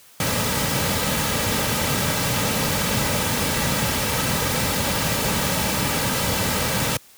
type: noise with comb filter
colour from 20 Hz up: pink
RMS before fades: -22 dBFS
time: 0.2-6.97 s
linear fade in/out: 2 ms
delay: 2.8 ms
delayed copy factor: -0.5
effects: white hiss -50 dBFS RMS until 7.17 s + high-pass 60 Hz 12 dB/octave